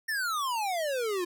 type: exponential sweep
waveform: square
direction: down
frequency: 1844 to 341.6 Hz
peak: -29 dBFS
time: 0.08-1.25 s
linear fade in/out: 10 ms
effects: none